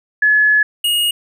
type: tone pair in turn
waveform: sine / square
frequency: 1706 / 2869 Hz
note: G#6 / F7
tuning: +46 / +46 cents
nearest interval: major sixth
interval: 900 cents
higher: second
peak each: -9 / -14 dBFS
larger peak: first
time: 0.22-0.63 / 0.84-1.11 s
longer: first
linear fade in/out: 5 ms
effects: none